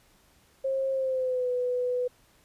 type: tone with pitch glide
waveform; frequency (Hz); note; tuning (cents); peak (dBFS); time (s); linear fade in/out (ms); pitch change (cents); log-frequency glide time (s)
sine; 535 to 496.3; C5 to B4; +38 to +8; -25; 0.64-2.08; 10; -130; 0.92-1.5
effects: pink hiss -62 dBFS RMS until 2.44 s + resampled to 32000 Hz